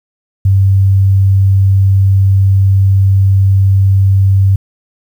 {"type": "tone", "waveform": "sine", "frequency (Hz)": 97.1, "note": "G2", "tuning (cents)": -16, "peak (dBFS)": -5, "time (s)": [0.45, 4.56], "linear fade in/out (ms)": 5, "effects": ["7-bit"]}